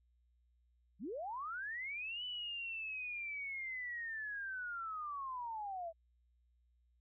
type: linear two-way sweep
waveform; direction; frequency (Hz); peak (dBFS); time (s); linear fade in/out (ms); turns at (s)
sine; up then down; 152.4 to 3000 to 641; -40; 0.99-5.93; 50; 2.24
effects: added 60 Hz sine -70 dBFS peak until 7 s

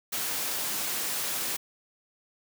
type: high-pass noise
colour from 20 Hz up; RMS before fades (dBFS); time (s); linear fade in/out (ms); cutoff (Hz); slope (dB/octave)
white; -31; 0.12-1.57; 10; 140; 12
effects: none

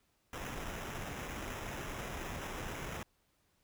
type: noise with sample-and-hold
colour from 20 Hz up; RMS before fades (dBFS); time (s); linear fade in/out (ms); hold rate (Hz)
pink; -42; 0.33-3.03; 2; 4410
effects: pink hiss -75 dBFS RMS until 3.63 s

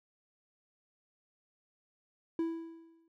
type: tone with exponential decay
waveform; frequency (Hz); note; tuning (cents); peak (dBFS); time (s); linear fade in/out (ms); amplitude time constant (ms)
triangle; 329.6; E4; 0; -26; 2.39-3.08; 2; 150
effects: none

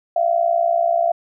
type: tone with amplitude modulation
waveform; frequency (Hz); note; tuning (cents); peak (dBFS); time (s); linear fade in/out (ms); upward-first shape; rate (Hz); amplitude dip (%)
sine; 680; F5; -46; -11; 0.16-1.12; 5; sine; 60.2; 80
effects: none

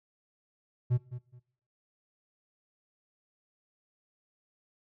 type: tone with echo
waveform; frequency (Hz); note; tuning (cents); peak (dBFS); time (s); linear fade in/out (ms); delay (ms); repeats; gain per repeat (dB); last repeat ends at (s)
triangle; 123.3; B2; -2; -21; 0.9-0.98; 20; 210; 2; -13; 1.4
effects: noise-tail reverb RT60 0.6 s tail -21 dB re dry

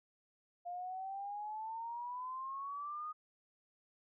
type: exponential sweep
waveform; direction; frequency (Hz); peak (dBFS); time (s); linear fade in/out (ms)
sine; up; 698.5 to 1244.5; -40; 0.65-3.13; 20
effects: none

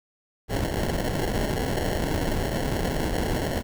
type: noise with sample-and-hold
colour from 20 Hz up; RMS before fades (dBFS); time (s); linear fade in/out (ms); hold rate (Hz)
pink; -26; 0.48-3.63; 50; 1225
effects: none

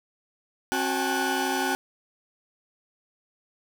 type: tone cluster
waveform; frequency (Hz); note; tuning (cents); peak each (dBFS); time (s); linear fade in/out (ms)
40% pulse; 268.3 / 368.3 / 795 / 866 / 1475; C4 / F#4 / G5 / A5 / F#6; +44 / -8 / +24 / -28 / -6; -30; 0.72-1.75; 0
effects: none

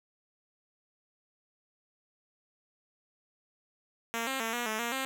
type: tone with pitch steps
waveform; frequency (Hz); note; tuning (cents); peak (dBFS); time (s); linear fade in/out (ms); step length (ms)
5% pulse; 230.3 / 266.6 / 225.9 / 240.6 / 217.5 / 235.9 / 265.9; A#3 / C4 / A3 / B3 / A3 / A#3 / C4; -21 / +33 / +46 / -45 / -20 / +21 / +28; -20; 4.14-5.05; 0; 130
effects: none

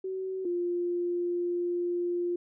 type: tone pair in turn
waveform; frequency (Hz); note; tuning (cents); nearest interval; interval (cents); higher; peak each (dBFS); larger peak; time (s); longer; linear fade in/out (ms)
sine; 377.9 / 350.4; F#4 / F4; +37 / +6; minor second; 131; first; -31 / -27; second; 0.04-0.45 / 0.45-2.36; second; 5
effects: none

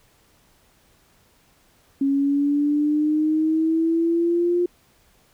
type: exponential sweep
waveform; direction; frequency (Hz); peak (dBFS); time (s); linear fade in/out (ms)
sine; up; 274.1 to 353.8; -17; 2.01-4.66; 5
effects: pink hiss -59 dBFS RMS until 5.33 s

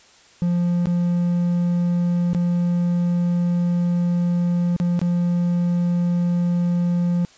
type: tone with dropouts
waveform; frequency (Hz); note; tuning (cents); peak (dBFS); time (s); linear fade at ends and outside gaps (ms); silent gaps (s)
triangle; 174.61; F3; 0; -15; 0.42-7.25; 0; 0.857-0.87 / 2.333-2.348 / 4.764-4.8 / 4.992-5.015
effects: white hiss -51 dBFS RMS until 7.37 s + resampled to 16000 Hz

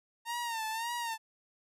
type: tone with vibrato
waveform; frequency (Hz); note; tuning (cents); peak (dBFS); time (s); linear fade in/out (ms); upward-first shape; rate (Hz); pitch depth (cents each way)
sawtooth; 916; A#5; -31; -30; 0.25-1.18; 50; sine; 1.8; 81
effects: resampled to 32000 Hz

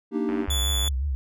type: chord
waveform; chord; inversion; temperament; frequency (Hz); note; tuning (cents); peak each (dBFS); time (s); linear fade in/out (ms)
triangle; Eb major seventh; second; equal; 233.1 / 293.7 / 311.1 / 392; Bb3 / D4 / Eb4 / G4; 0 / 0 / 0 / 0; -26 / -28 / -27 / -27; 0.11-0.47; 50
type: click train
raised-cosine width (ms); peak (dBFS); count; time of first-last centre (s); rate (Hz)
0.5; -22; 58; 0.29-0.877; 97.1
type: tone with vibrato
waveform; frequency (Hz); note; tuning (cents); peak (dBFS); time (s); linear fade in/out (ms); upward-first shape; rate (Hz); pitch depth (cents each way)
sine; 68.3; C#2; -25; -23; 0.48-1.15; 0; triangle; 5.6; 150
type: tone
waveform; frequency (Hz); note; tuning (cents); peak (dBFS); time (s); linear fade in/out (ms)
sawtooth; 3450; A7; -35; -22; 0.5-0.89; 5
effects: none

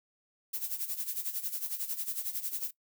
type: noise with tremolo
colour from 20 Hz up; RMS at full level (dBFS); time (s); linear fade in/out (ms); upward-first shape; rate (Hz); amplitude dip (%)
violet; -33; 0.53-2.71; 10; sine; 11; 75
effects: noise-tail reverb RT60 0.1 s tail -19 dB re dry

